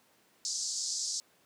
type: band-pass noise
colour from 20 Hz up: pink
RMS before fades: -35 dBFS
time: 0.45-1.2 s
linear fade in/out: 0 ms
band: 4600 to 7800 Hz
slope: 48 dB/octave
effects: pink hiss -66 dBFS RMS until 1.45 s + high-pass 200 Hz 12 dB/octave